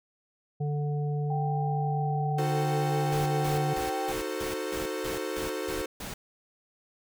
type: harmonic tone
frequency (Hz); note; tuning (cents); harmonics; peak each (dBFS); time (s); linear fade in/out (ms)
146.83; D3; 0; 1 / 3 / 5; -27 / -37 / -41; 0.6-3.74; 10
type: tone with vibrato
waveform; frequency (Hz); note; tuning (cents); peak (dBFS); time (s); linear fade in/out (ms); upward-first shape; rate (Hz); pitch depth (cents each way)
sine; 780; G5; -9; -31; 1.3-4.12; 5; triangle; 0.73; 27
type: chord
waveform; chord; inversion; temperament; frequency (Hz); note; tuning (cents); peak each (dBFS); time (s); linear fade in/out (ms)
45% pulse; D# diminished seventh; none; equal with one note detuned; 311.1 / 370 / 445.6 / 523.3; D#4 / F#4 / A4 / C5; 0 / 0 / +22 / 0; -38 / -36 / -36 / -37; 2.38-5.86; 5
type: noise bursts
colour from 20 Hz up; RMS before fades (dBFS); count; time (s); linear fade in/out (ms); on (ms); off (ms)
pink; -38; 10; 3.12-6.14; 5; 140; 180
effects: none